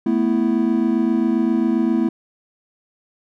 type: chord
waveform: triangle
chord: A suspended second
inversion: none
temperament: just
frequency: 220 / 247.5 / 330 Hz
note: A3 / B3 / E4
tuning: 0 / +4 / +2 cents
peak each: -18 dBFS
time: 0.06-2.09 s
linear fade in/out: 5 ms
effects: none